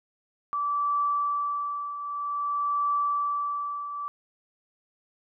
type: tone with tremolo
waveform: sine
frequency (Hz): 1159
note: D6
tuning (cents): -23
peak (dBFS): -22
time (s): 0.53-4.08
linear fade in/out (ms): 0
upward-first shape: triangle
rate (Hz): 0.52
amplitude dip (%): 70
effects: none